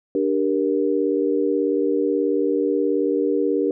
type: chord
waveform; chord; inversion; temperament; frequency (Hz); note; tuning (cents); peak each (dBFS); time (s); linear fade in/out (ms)
sine; G minor; second; just; 294 / 392 / 470.4; D4 / G4 / Bb4; +2 / 0 / +16; -22; 0.15-3.71; 2
effects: none